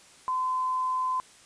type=tone; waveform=sine; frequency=1024 Hz; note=C6; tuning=38 cents flat; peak=-25 dBFS; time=0.28-1.2 s; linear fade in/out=0 ms; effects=white hiss -54 dBFS RMS until 1.45 s + resampled to 22050 Hz